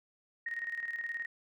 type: tone with tremolo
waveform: sine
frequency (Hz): 1864.7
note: A#6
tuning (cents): 0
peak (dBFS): -33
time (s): 0.46-1.26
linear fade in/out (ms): 5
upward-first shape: square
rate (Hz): 19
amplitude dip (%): 60
effects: none